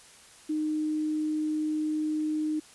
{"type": "tone", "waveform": "sine", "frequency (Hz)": 307.5, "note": "D#4", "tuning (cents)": -20, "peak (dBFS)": -26, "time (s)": [0.49, 2.6], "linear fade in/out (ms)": 10, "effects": ["white hiss -53 dBFS RMS until 2.74 s", "resampled to 24000 Hz"]}